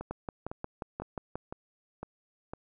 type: two click trains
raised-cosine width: 1 ms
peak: -24 / -21 dBFS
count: 6 / 8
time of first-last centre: 0.01-2.535 / 0.11-1.356 s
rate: 1.98 / 5.62 Hz
effects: none